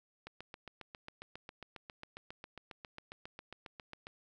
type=click train; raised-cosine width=0.3 ms; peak=-30 dBFS; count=29; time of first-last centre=0.27-4.069 s; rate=7.37 Hz; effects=none